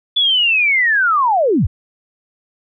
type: linear sweep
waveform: sine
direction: down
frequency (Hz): 3472 to 51.4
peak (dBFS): -11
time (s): 0.16-1.67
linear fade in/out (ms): 10
effects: none